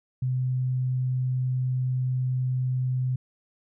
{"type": "tone", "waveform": "sine", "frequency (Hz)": 127.9, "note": "C3", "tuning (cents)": -39, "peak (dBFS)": -23, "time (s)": [0.22, 3.16], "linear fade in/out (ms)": 5, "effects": []}